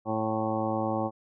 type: harmonic tone with a mistuned harmonic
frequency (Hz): 110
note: A2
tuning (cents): 0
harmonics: 1 / 2 / 3 / 4 / 5 / 6 / 7 / 8 / 9 / 10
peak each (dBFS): -36 / -33 / -33 / -41 / -32 / -44 / -33 / -37 / -43 / -38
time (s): 0.05-1.11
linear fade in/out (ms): 50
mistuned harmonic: 6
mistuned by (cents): +57
effects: none